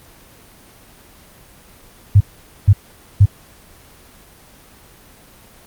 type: tone bursts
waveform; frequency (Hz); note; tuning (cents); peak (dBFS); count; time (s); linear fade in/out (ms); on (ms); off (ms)
sine; 100.2; G2; +38; -4; 3; 2.15-3.258; 10; 56; 470
effects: pink hiss -45 dBFS RMS until 5.66 s + Opus 24 kbps